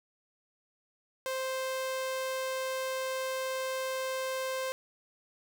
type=tone; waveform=sawtooth; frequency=523.3 Hz; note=C5; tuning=in tune; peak=-28 dBFS; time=1.26-4.72 s; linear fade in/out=0 ms; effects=none